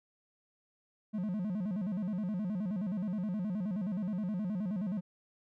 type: tone with vibrato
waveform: triangle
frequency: 195.8 Hz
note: G3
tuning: 2 cents flat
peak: -30 dBFS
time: 1.13-5.01 s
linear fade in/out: 20 ms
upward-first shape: square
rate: 9.5 Hz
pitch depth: 160 cents each way
effects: none